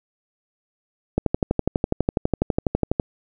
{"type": "click train", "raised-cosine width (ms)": 2, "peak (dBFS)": -5, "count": 23, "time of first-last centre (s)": [1.18, 2.998], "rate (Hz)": 12.1, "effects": []}